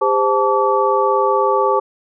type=tone cluster; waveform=sine; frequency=401.7 / 518 / 876 / 1148 Hz; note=G4 / C5 / A5 / D6; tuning=+42 / -17 / -8 / -40 cents; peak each=-18 dBFS; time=0.01-1.8 s; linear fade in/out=10 ms; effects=none